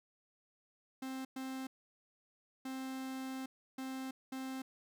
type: tone bursts at uneven times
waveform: 45% pulse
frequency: 263.1 Hz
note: C4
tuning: 10 cents sharp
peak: -40 dBFS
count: 5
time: 1.02-1.25 / 1.36-1.67 / 2.65-3.46 / 3.78-4.11 / 4.32-4.62 s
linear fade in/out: 5 ms
effects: none